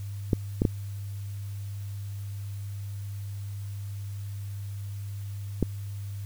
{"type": "clicks", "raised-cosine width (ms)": 3, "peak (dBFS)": -9, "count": 4, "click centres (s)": [0.332, 0.619, 0.652, 5.627], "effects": ["added 100 Hz sine -33 dBFS peak until 6.25 s", "white hiss -54 dBFS RMS until 6.25 s"]}